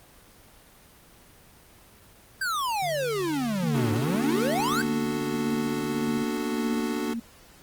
square exponential two-way sweep, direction down then up, 1605 to 101.3 to 1605 Hz, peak -26 dBFS, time 2.41-4.82 s, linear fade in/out 5 ms, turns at 3.93 s
triangle tone with vibrato, 146.83 Hz, D3, in tune, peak -35 dBFS, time 2.82-6.23 s, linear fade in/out 5 ms, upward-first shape square, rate 4.4 Hz, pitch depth 23 cents each way
sine tone with tremolo, 230.9 Hz, A#3, 16 cents flat, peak -25 dBFS, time 3.62-7.2 s, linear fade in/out 10 ms, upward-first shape triangle, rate 1.7 Hz, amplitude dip 65%
square chord, B minor seventh, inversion none, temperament equal, 246.9 / 293.7 / 370 / 440 Hz, B3 / D4 / F#4 / A4, 0 / 0 / 0 / 0 cents, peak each -38 / -32 / -34 / -37 dBFS, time 3.74-7.14 s, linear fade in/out 10 ms
effects pink hiss -53 dBFS RMS until 7.62 s + Opus 24 kbps

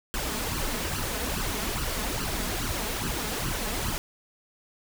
pink noise with flanger, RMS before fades -30 dBFS, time 0.14-3.98 s, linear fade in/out 0 ms, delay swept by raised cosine 0.66 to 4.76 ms, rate 2.4 Hz, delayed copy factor +0.7, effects none

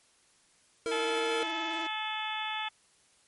square tone, 460 Hz, A#4, 23 cents flat, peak -31 dBFS, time 0.86-1.43 s, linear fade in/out 0 ms
sawtooth tone with vibrato, 327.9 Hz, E4, 9 cents flat, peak -34 dBFS, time 0.86-1.87 s, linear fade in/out 5 ms, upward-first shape sine, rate 19 Hz, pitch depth 51 cents each way
harmonic tone, 432.5 Hz, A4, 30 cents flat, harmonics 2 / 3 / 4 / 5 / 6 / 7 / 8, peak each -36 / -41 / -41 / -42 / -40 / -43 / -39 dBFS, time 0.91-2.69 s, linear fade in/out 10 ms
effects white hiss -65 dBFS RMS until 3.27 s + MP3 48 kbps

